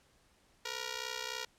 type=ring-modulated tone; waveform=5% pulse; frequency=472.5 Hz; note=A#4; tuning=23 cents sharp; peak=-23 dBFS; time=0.65-1.45 s; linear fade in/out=5 ms; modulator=31.7 Hz; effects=pink hiss -68 dBFS RMS until 1.58 s + low-pass 10000 Hz 12 dB/octave